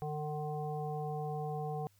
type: harmonic tone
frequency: 150.7 Hz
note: D3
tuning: 45 cents sharp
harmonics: 1 / 3 / 5 / 7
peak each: -38 / -41 / -40 / -52 dBFS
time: 0.02-1.87 s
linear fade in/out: 0 ms
effects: added 100 Hz sine -67 dBFS peak until 1.99 s + white hiss -71 dBFS RMS until 1.99 s